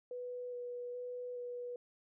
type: tone with vibrato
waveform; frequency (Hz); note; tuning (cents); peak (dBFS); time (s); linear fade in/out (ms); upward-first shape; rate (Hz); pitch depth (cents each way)
sine; 490.9; B4; -10; -40; 0.11-1.76; 2; square; 1.2; 10
effects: none